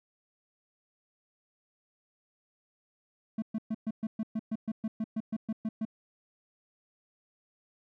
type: tone bursts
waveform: triangle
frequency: 220 Hz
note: A3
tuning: in tune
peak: -27 dBFS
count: 16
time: 3.38-5.852 s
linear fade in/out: 5 ms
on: 42 ms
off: 120 ms
effects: none